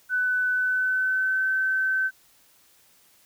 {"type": "tone with pitch glide", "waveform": "sine", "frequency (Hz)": [1499, 1535.8], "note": ["F#6", "G6"], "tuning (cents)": [22, -36], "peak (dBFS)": -21, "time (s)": [0.09, 2.11], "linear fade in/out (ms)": 50, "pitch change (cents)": 42, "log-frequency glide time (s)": [0.49, 1.5], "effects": ["white hiss -59 dBFS RMS until 3.25 s"]}